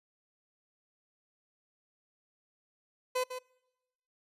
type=tone with echo; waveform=30% pulse; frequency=507 Hz; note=B4; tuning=45 cents sharp; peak=-26 dBFS; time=3.15-3.24 s; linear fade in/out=10 ms; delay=150 ms; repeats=1; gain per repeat=-9 dB; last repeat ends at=3.39 s; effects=noise-tail reverb RT60 1.0 s tail -26 dB re dry + resampled to 32000 Hz